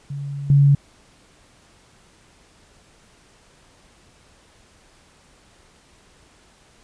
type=tone with level steps; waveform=sine; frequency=141.2 Hz; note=C#3; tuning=32 cents sharp; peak=-26 / -10 dBFS; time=0.1-0.75 s; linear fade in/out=5 ms; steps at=0.5 s; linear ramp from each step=2 ms; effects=pink hiss -54 dBFS RMS until 6.83 s + resampled to 22050 Hz